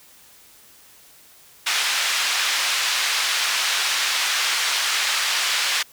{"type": "band-pass noise", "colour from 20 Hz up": "white", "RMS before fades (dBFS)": -22, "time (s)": [1.66, 5.83], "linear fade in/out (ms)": 10, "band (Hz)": [1200, 4500], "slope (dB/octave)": 12, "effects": ["white hiss -50 dBFS RMS until 5.92 s"]}